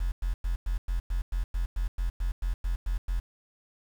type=tone bursts; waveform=triangle; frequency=43.65 Hz; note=F1; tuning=in tune; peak=-22 dBFS; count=15; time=0-3.2 s; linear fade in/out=10 ms; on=120 ms; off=100 ms; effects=tanh soft clip ceiling -22 dBFS + 8-bit